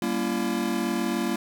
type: chord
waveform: square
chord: G diminished seventh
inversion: none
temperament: just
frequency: 196 / 235.2 / 282.2 / 338.7 Hz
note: G3 / Bb3 / Db4 / Fb4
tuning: 0 / +16 / +31 / +47 cents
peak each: -32 / -29 / -34 / -30 dBFS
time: 0.02-1.36 s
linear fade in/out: 2 ms
effects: none